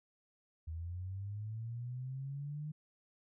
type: linear sweep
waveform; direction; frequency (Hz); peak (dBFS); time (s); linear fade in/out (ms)
sine; up; 78.7 to 153.3; -39; 0.67-2.72; 10
effects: none